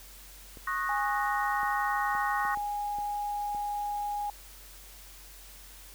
clicks, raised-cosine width 2 ms, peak -35 dBFS, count 7, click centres 0.572 / 1.632 / 2.151 / 2.452 / 2.573 / 2.986 / 3.548 s
sine chord, D# minor seventh, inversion third, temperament equal with one note detuned, 1096.6 / 1244.5 / 1480 / 1864.7 Hz, C#6 / D#6 / F#6 / A#6, -19 / 0 / 0 / 0 cents, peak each -32 / -36 / -36 / -34 dBFS, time 0.67-2.55 s, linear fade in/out 5 ms
sine tone, 824 Hz, G#5, 14 cents flat, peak -30 dBFS, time 0.89-4.3 s, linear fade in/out 2 ms
effects added 46 Hz sine -51 dBFS peak until 5.94 s + white hiss -51 dBFS RMS until 5.94 s

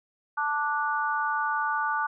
harmonic tone, 293.7 Hz, D4, in tune, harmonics 3 / 4 / 5, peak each -29 / -29 / -29 dBFS, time 0.37-2.07 s, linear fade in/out 10 ms, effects none

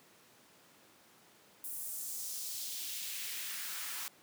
white noise with high-pass filter sweep, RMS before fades -41 dBFS, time 1.64-4.08 s, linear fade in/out 0 ms, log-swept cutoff 11000 to 1000 Hz, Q 1.3, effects pink hiss -62 dBFS RMS until 4.22 s + high-pass 200 Hz 12 dB/octave

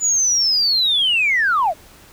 sine linear sweep, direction down, 7000 to 580 Hz, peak -13 dBFS, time 0-1.74 s, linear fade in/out 50 ms, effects tanh soft clip ceiling -9 dBFS + pink hiss -46 dBFS RMS until 2.12 s

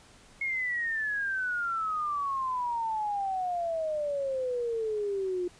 sine exponential sweep, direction down, 2177 to 351.2 Hz, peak -28 dBFS, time 0.41-5.48 s, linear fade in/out 5 ms, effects pink hiss -56 dBFS RMS until 5.59 s + resampled to 22050 Hz

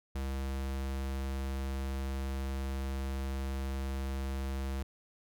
square tone, 67.2 Hz, C2, 47 cents sharp, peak -34 dBFS, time 0.15-4.83 s, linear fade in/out 5 ms, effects none

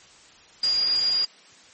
sine tone in noise, 4841 Hz, D#8, 48 cents flat, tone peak -19 dBFS, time 0.63-1.25 s, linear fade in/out 5 ms, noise white, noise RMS -34 dBFS, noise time 0.63-1.25 s, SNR +12 dB, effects white hiss -51 dBFS RMS until 1.73 s + MP3 32 kbps

